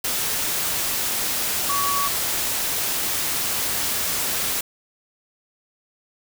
sine tone in noise, 1130 Hz, C#6, 33 cents sharp, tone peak -22 dBFS, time 1.69-2.08 s, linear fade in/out 5 ms, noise white, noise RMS -24 dBFS, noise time 0.04-4.61 s, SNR -1 dB, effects none

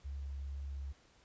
sine tone with vibrato, 69.3 Hz, C#2, in tune, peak -39 dBFS, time 0.04-0.93 s, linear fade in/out 20 ms, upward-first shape sine, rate 2.2 Hz, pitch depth 10 cents each way, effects pink hiss -66 dBFS RMS until 1.24 s + resampled to 16000 Hz

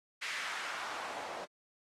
white noise with band-pass filter sweep, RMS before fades -41 dBFS, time 0.21-1.46 s, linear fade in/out 20 ms, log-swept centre 2100 to 610 Hz, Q 1.7, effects low-pass 9000 Hz 12 dB/octave + AAC 48 kbps

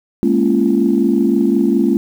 sine chord, Bb minor seventh, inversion third, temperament equal with one note detuned, 207.7 / 233.1 / 277.2 / 342.4 Hz, Ab3 / Bb3 / Db4 / F4, 0 / 0 / 0 / -34 cents, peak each -16 dBFS, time 0.23-1.97 s, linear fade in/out 0 ms, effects tanh soft clip ceiling -1 dBFS + 7-bit

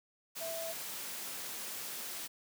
sine tone in noise, 658 Hz, E5, 3 cents flat, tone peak -39 dBFS, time 0.4-0.73 s, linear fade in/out 20 ms, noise white, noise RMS -42 dBFS, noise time 0.35-2.28 s, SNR 0 dB, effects high-pass 150 Hz 12 dB/octave

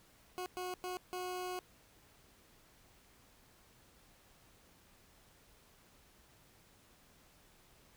20% pulse tone bursts at uneven times, 364.1 Hz, F#4, 28 cents flat, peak -34 dBFS, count 4, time 0.38-0.46 / 0.57-0.74 / 0.84-0.97 / 1.13-1.59 s, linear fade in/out 0 ms, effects pink hiss -65 dBFS RMS until 7.96 s

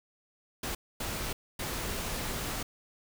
pink noise bursts at uneven times, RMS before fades -35 dBFS, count 3, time 0.63-0.75 / 1-1.33 / 1.59-2.63 s, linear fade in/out 5 ms, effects none

